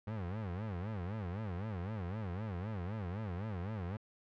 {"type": "tone with vibrato", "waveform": "30% pulse", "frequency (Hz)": 98, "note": "G2", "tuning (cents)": 0, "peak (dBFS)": -35, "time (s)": [0.07, 3.97], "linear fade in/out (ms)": 5, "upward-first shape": "sine", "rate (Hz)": 3.9, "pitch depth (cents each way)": 230, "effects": ["low-pass 2000 Hz 12 dB/octave"]}